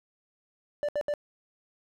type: tone bursts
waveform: triangle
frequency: 587.3 Hz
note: D5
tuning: in tune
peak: -24 dBFS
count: 3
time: 0.83-1.138 s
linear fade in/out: 0 ms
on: 56 ms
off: 70 ms
effects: none